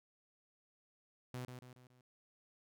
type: tone with echo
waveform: sawtooth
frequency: 125.7 Hz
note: B2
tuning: 31 cents sharp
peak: -38 dBFS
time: 1.34-1.45 s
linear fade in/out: 2 ms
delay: 140 ms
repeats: 4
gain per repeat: -6 dB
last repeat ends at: 2.01 s
effects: none